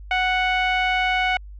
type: tone with low-pass filter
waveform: sawtooth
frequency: 740 Hz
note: F#5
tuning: in tune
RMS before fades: -21 dBFS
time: 0.11-1.37 s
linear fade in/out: 2 ms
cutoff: 2500 Hz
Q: 3.2
effects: added 50 Hz sine -36 dBFS peak until 1.59 s